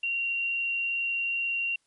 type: tone with frequency modulation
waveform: sine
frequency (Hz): 2757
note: F7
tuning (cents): -23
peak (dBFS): -26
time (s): 0.03-1.76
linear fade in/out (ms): 5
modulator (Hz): 22.4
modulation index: 0.64
effects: white hiss -71 dBFS RMS until 1.86 s + MP3 48 kbps